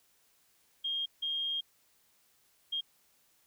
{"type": "tone bursts at uneven times", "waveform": "sine", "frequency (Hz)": 3229, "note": "G#7", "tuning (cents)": -49, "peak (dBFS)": -31, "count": 3, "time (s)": [[0.84, 1.06], [1.22, 1.61], [2.72, 2.81]], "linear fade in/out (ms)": 10, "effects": ["white hiss -69 dBFS RMS until 3.46 s"]}